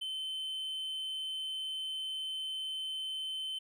triangle tone, 3071 Hz, G7, 36 cents flat, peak -34 dBFS, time 0.01-3.59 s, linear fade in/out 10 ms, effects none

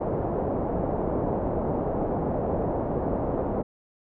white low-pass noise, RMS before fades -27 dBFS, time 0-3.63 s, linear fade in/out 20 ms, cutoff 700 Hz, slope 24 dB/octave, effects none

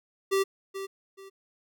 square tone with echo, 389.2 Hz, G4, 12 cents flat, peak -23 dBFS, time 0.31-0.44 s, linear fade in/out 20 ms, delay 430 ms, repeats 2, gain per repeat -11 dB, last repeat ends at 1.3 s, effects none

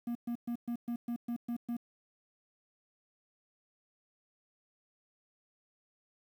triangle tone bursts, 237.5 Hz, A#3, 33 cents sharp, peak -31 dBFS, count 9, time 0.07-1.768 s, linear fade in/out 5 ms, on 82 ms, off 120 ms, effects 10-bit

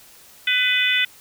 harmonic tone, 499.6 Hz, B4, 20 cents sharp, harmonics 3 / 4 / 5 / 6 / 7, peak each -25 / -21 / -22 / -25 / -23 dBFS, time 0.47-1.05 s, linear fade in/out 5 ms, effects white hiss -48 dBFS RMS until 1.2 s

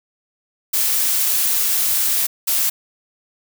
blue noise bursts at uneven times, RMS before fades -18 dBFS, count 2, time 0.73-2.27 / 2.47-2.7 s, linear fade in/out 10 ms, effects none

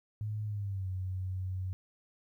sine tone with pitch glide, 106.4 to 93.16 Hz, G#2 to F#2, +42 to +12 cents, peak -33 dBFS, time 0.21-1.73 s, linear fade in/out 0 ms, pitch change -230 cents, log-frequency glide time 0.45-0.89 s, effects 12-bit

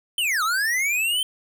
square linear two-way sweep, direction down then up, 3126 to 1220 to 3126 Hz, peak -21 dBFS, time 0.18-1.23 s, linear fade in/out 2 ms, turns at 0.43 s, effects none

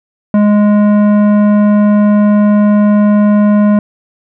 sine tone with tanh clipping, 207.7 Hz, G#3, in tune, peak -7 dBFS, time 0.34-3.79 s, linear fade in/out 2 ms, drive 13 dB, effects none

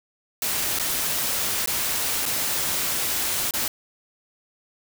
white noise with dropouts, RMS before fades -25 dBFS, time 0.42-3.68 s, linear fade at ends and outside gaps 2 ms, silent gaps 0.789-0.796 / 1.66-1.674 / 2.256-2.26 / 3.509-3.537 s, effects none

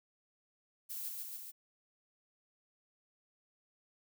violet noise with echo, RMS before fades -42 dBFS, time 0.89-1.1 s, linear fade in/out 20 ms, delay 140 ms, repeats 3, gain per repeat -2 dB, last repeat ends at 1.52 s, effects none

